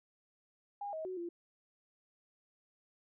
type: tone with pitch steps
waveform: sine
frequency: 812 / 634 / 371.1 / 344 Hz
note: G#5 / D#5 / F#4 / F4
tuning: -39 / +32 / +5 / -26 cents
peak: -38 dBFS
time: 0.81-1.29 s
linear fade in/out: 5 ms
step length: 120 ms
effects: none